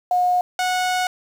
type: tone pair in turn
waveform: sine / sawtooth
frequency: 721 / 733.6 Hz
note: F#5 / F#5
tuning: -45 / -15 cents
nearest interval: unison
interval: 30 cents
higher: second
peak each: -15 dBFS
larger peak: neither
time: 0.11-0.41 / 0.59-1.07 s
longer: second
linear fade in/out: 2 ms
effects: low-pass 9000 Hz 12 dB/octave + 7-bit